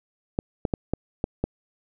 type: clicks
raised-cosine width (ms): 2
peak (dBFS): -10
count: 6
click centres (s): 0.389 / 0.652 / 0.738 / 0.936 / 1.241 / 1.44
effects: none